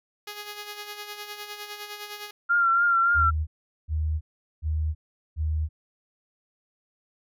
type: tone with tremolo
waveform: 5% pulse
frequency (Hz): 415.3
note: G#4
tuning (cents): 0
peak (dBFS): -23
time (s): 0.27-2.31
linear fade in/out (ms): 5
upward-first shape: sine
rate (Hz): 9.8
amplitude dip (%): 55
type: tone with vibrato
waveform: sine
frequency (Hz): 1381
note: F6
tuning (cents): -20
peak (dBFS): -18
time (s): 2.49-3.31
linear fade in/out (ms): 20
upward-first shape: triangle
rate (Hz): 3.5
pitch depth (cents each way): 47
type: tone bursts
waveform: sine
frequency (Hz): 77.78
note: D#2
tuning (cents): 0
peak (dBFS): -23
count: 4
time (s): 3.14-5.69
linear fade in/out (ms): 50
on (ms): 330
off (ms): 410
effects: none